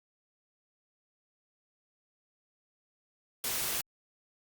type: noise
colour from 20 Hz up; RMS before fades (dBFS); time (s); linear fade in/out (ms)
white; -33; 3.44-3.81; 2
effects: Opus 48 kbps